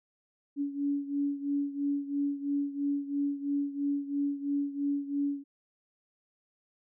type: beating tone pair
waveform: sine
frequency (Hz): 283 / 286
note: C#4 / D4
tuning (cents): +36 / -46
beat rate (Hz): 3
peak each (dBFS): -30 / -34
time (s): 0.56-5.44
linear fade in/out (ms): 50
effects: none